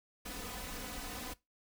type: noise with comb filter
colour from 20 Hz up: pink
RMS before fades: -43 dBFS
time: 0.25-1.34 s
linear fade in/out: 10 ms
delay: 4 ms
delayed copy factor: +0.95
effects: noise-tail reverb RT60 0.2 s tail -20 dB re dry